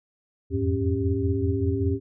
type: tone cluster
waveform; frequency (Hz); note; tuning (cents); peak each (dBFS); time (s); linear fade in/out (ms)
sine; 84.4 / 89.5 / 105.5 / 273.7 / 393.7; E2 / F2 / G#2 / C#4 / G4; +41 / +43 / +28 / -22 / +8; -28; 0.5-2; 50
effects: none